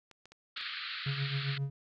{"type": "clicks", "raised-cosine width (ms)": 0.2, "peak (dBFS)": -36, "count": 5, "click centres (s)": [0.113, 0.256, 0.32, 0.576, 0.612]}
{"type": "band-pass noise", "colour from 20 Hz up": "white", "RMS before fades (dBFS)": -40, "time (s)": [0.56, 1.58], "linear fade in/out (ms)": 5, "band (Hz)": [1200, 4500], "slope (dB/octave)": 96}
{"type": "tone with tremolo", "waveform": "triangle", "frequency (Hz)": 138.59, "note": "C#3", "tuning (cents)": 0, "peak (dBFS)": -27, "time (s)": [1.06, 1.7], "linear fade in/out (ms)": 5, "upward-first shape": "triangle", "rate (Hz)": 7.5, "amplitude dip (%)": 75}
{"effects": []}